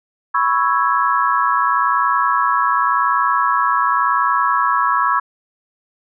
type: chord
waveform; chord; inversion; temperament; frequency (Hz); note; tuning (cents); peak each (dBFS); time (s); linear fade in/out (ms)
sine; C# minor seventh; third; equal; 987.8 / 1108.7 / 1318.5 / 1661.2; B5 / C#6 / E6 / G#6; 0 / 0 / 0 / 0; -19 / -17 / -19 / -22; 0.34-5.2; 10
effects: none